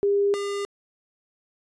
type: tone pair in turn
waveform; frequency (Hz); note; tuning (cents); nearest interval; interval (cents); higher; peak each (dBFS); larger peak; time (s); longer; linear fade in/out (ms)
sine / square; 402.7 / 402.7; G4 / G4; +47 / +47; unison; 0; neither; -18 / -27; first; 0.03-0.34 / 0.34-0.65; neither; 0
effects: resampled to 22050 Hz